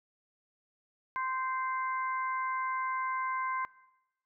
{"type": "harmonic tone", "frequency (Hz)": 520, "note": "C5", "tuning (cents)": -11, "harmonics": [2, 3, 4], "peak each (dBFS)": [-32, -39, -41], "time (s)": [1.16, 3.65], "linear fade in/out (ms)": 0, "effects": ["noise-tail reverb RT60 1.0 s tail -21 dB re dry"]}